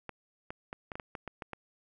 clicks, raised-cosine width 0.5 ms, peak -24 dBFS, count 10, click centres 0.093 / 0.505 / 0.729 / 0.918 / 0.955 / 0.998 / 1.152 / 1.277 / 1.422 / 1.533 s, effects none

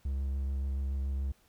triangle tone with vibrato, 68 Hz, C#2, 33 cents flat, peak -28 dBFS, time 0.05-1.32 s, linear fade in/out 5 ms, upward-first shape sine, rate 7 Hz, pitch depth 19 cents each way, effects pink hiss -67 dBFS RMS until 1.48 s

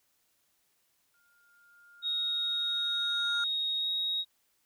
sine tone with exponential growth, 1410 Hz, F6, 16 cents sharp, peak -28 dBFS, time 1.14-3.44 s, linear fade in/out 2 ms, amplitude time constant 500 ms
sine tone with pitch glide, 3752 to 3778 Hz, A#7 to A#7, +11 to +22 cents, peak -28 dBFS, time 2.02-4.25 s, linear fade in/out 50 ms, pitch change +11 cents, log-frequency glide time 3.78-3.89 s
effects tanh soft clip ceiling -22 dBFS + white hiss -73 dBFS RMS until 4.65 s

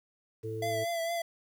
harmonic tone, 110.4 Hz, A2, 6 cents sharp, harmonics 1 / 3 / 4, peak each -38 / -43 / -36 dBFS, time 0.43-0.85 s, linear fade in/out 20 ms
square tone with vibrato, 673 Hz, E5, 36 cents sharp, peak -31 dBFS, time 0.62-1.22 s, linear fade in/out 5 ms, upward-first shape triangle, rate 4.4 Hz, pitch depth 40 cents each way
effects 10-bit

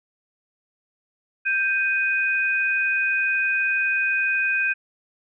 sine tone pair together, 1572 / 2491 Hz, G6 / D#7, +4 / +1 cents, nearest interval minor sixth, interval 797 cents, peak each -22 dBFS, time 1.45-4.74 s, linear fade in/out 20 ms, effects none

